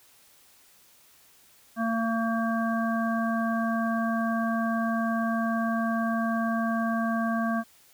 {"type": "harmonic tone", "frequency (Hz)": 227.2, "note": "A#3", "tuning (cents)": -44, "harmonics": [1, 3, 5, 7], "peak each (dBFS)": [-26, -31, -33, -34], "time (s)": [1.76, 7.64], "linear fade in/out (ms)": 50, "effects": ["white hiss -58 dBFS RMS until 7.93 s"]}